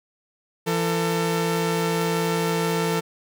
sawtooth tone pair together, 168.71 / 447.8 Hz, E3 / A4, +40 / +30 cents, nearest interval octave + perfect fourth, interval 1690 cents, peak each -20 dBFS, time 0.66-3.01 s, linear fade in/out 20 ms, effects none

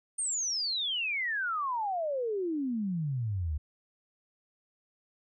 sine exponential sweep, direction down, 9010 to 70.9 Hz, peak -29 dBFS, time 0.18-3.58 s, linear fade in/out 10 ms, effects none

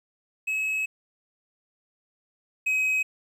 triangle tone pair in turn, 2571 / 2536 Hz, E7 / D#7, -44 / +32 cents, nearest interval unison, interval 24 cents, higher first, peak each -23 / -20 dBFS, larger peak second, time 0.47-0.86 / 2.66-3.03 s, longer first, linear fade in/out 10 ms, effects 10-bit

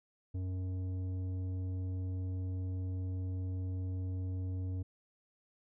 triangle tone with tanh clipping, 92.5 Hz, F#2, in tune, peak -36 dBFS, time 0.34-4.83 s, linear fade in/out 10 ms, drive 14 dB, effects none

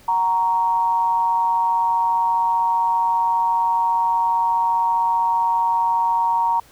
sine tone with amplitude modulation, 932.3 Hz, A#5, in tune, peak -13 dBFS, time 0.08-6.6 s, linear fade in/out 5 ms, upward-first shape sine, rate 185 Hz, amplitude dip 60%, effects pink hiss -50 dBFS RMS until 6.71 s

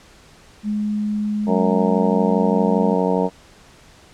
sine tone, 210 Hz, G#3, 19 cents sharp, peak -19 dBFS, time 0.63-2.97 s, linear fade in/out 50 ms
harmonic tone, 92.5 Hz, F#2, in tune, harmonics 2 / 3 / 4 / 5 / 6 / 7 / 8 / 9 / 10, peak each -21 / -25 / -29 / -21 / -26 / -26 / -33 / -30 / -26 dBFS, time 1.46-3.3 s, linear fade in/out 50 ms
effects pink hiss -48 dBFS RMS until 4.13 s + low-pass 8000 Hz 12 dB/octave

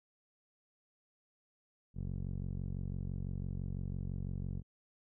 15% pulse tone with low-pass filter, 45.97 Hz, F#1, 10 cents flat, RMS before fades -39 dBFS, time 1.94-4.63 s, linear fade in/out 50 ms, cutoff 230 Hz, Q 1, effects none

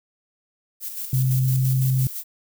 violet noise with tremolo, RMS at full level -30 dBFS, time 0.8-2.24 s, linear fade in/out 50 ms, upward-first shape square, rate 5.9 Hz, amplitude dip 45%
sine tone with pitch glide, 130 to 130.9 Hz, C3 to C3, -11 to +1 cents, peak -17 dBFS, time 1.13-2.07 s, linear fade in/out 2 ms, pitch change +12 cents, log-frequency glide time 1.57-1.79 s
effects none

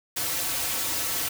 white noise with comb filter, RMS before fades -28 dBFS, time 0.16-1.29 s, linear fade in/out 10 ms, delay 4.9 ms, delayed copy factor -0.95, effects none

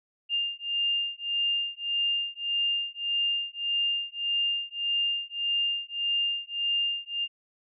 sine beating tone pair, 2804 / 2805.7 Hz, F7 / F7, +6 / +7 cents, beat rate 1.7 Hz, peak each -29 dBFS, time 0.29-7.28 s, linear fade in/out 50 ms, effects none

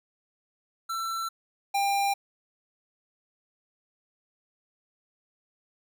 square tone pair in turn, 1341 / 797.4 Hz, E6 / G5, +29 / +29 cents, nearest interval major sixth, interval 900 cents, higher first, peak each -30 / -24 dBFS, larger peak second, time 0.89-1.29 / 1.74-2.14 s, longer neither, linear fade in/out 10 ms, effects none

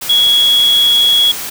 sine tone in noise, 3339 Hz, G#7, 9 cents sharp, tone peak -7 dBFS, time 0.09-1.32 s, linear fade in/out 10 ms, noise white, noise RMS -23 dBFS, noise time 0.01-1.5 s, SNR +13 dB, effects none

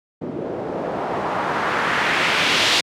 white noise with low-pass filter sweep, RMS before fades -21 dBFS, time 0.21-2.81 s, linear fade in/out 10 ms, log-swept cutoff 340 to 4000 Hz, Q 1.4, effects high-pass 150 Hz 12 dB/octave

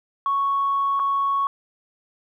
sine tone with dropouts, 1108.7 Hz, C#6, in tune, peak -18 dBFS, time 0.26-1.47 s, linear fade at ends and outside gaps 1 ms, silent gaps 0.994-0.998 s, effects tanh soft clip ceiling -14 dBFS + 10-bit

